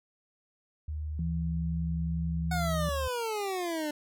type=tone with pitch glide; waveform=sine; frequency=76.2 to 73.65 Hz; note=D#2 to D2; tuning=-36 to +6 cents; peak=-32 dBFS; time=0.88-3.08 s; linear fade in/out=5 ms; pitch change=-58 cents; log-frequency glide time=1.16-1.59 s
type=tone; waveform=sine; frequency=164.81 Hz; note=E3; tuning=in tune; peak=-30 dBFS; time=1.19-2.89 s; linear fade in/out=2 ms
type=exponential sweep; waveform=25% pulse; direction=down; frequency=740 to 293.7 Hz; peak=-27 dBFS; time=2.51-3.91 s; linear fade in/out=5 ms
effects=none